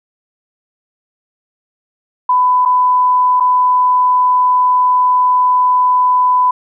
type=tone with dropouts; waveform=sine; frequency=1000 Hz; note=B5; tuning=21 cents sharp; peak=-8 dBFS; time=2.29-6.51 s; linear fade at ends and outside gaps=5 ms; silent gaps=2.652-2.657 / 3.4-3.405 s; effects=none